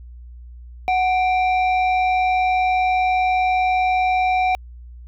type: tone pair together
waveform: sine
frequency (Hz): 740 / 2355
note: F#5 / D7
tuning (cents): 0 / +4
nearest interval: octave + minor sixth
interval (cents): 2004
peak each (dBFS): -14 / -21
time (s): 0.88-4.55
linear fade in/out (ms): 0
effects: tanh soft clip ceiling -13 dBFS + added 60 Hz sine -36 dBFS peak until 5.07 s